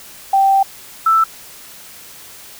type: tone pair in turn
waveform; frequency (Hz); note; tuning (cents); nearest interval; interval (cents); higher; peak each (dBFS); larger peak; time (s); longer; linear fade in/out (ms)
sine; 781 / 1323; G5 / E6; -7 / +6; major sixth; 913; second; -9; neither; 0.33-0.63 / 1.06-1.24; first; 5
effects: white hiss -38 dBFS RMS until 2.59 s